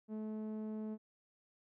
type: tone with low-pass filter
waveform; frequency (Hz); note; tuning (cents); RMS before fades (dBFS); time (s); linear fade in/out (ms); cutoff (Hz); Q
sawtooth; 216.1; A3; -31; -42; 0.08-0.98; 50; 480; 0.59
effects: none